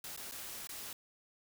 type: noise with dropouts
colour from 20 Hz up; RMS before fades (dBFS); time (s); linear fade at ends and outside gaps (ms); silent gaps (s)
white; -45; 0.04-0.93; 2; 0.164-0.174 / 0.313-0.32 / 0.672-0.691
effects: none